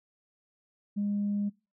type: tone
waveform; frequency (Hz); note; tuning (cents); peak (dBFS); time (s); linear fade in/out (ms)
sine; 204.2; G#3; -29; -26; 0.96-1.5; 20
effects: noise-tail reverb RT60 0.3 s tail -25 dB re dry + tanh soft clip ceiling -23 dBFS